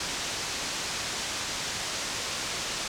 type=low-pass noise; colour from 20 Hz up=white; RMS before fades=-33 dBFS; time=0-2.88 s; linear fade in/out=5 ms; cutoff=7000 Hz; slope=24 dB/octave; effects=none